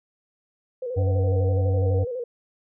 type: tone with vibrato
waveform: sine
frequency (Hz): 493.9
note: B4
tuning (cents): 0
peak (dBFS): -27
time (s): 0.82-2.24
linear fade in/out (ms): 5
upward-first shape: square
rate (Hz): 12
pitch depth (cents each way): 64
type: harmonic tone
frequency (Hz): 94.4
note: F#2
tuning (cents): +35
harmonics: 1 / 3 / 5 / 7 / 8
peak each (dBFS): -19 / -36 / -36 / -43 / -40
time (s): 0.96-2.05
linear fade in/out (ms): 20
effects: none